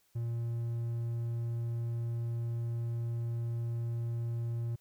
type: tone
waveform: triangle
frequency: 117 Hz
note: A#2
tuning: 7 cents sharp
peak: -30 dBFS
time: 0.15-4.76 s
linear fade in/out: 10 ms
effects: white hiss -71 dBFS RMS until 4.8 s